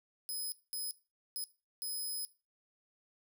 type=tone bursts at uneven times; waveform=5% pulse; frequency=5070 Hz; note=D#8; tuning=32 cents sharp; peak=-31 dBFS; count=4; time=0.29-0.52 / 0.73-0.91 / 1.36-1.44 / 1.82-2.25 s; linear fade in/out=0 ms; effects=noise-tail reverb RT60 0.3 s tail -18 dB re dry